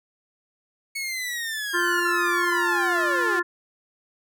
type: linear sweep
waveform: sawtooth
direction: down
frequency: 2217 to 348.8 Hz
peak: -24 dBFS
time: 0.95-3.4 s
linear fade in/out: 10 ms
type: harmonic tone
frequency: 349.2 Hz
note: F4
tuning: in tune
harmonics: 1 / 3 / 4 / 5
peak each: -27 / -28 / -27 / -24 dBFS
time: 1.73-3.43 s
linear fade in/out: 20 ms
effects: none